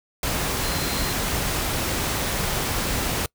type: tone in noise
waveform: sine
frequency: 4128 Hz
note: C8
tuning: 24 cents flat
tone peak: -34 dBFS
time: 0.63-1.13 s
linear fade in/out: 2 ms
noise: pink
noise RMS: -25 dBFS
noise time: 0.23-3.26 s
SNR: -12 dB
effects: noise-tail reverb RT60 0.1 s tail -25 dB re dry